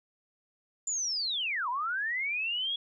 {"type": "linear two-way sweep", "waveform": "sine", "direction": "down then up", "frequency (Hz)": [7200, 932.3, 3369], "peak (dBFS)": -29, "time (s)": [0.87, 2.76], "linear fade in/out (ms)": 5, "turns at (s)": 1.69, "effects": []}